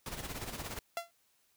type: noise with tremolo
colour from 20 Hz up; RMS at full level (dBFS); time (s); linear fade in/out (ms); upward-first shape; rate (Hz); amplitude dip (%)
pink; -39; 0.06-0.79; 2; sine; 17; 65
type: tone with exponential decay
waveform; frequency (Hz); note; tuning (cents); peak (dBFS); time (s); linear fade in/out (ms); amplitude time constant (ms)
sawtooth; 682; F5; -41; -27; 0.97-1.11; 1; 29
effects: white hiss -72 dBFS RMS until 1.56 s